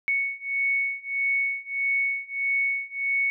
sine beating tone pair, 2217 / 2218.6 Hz, C#7 / C#7, 0 / +1 cents, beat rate 1.6 Hz, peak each -27 / -26 dBFS, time 0.08-3.3 s, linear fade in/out 0 ms, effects none

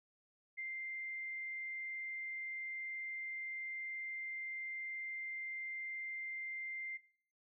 sine tone, 2093 Hz, C7, in tune, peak -40 dBFS, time 0.57-6.98 s, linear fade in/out 20 ms, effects noise-tail reverb RT60 0.5 s tail -19 dB re dry

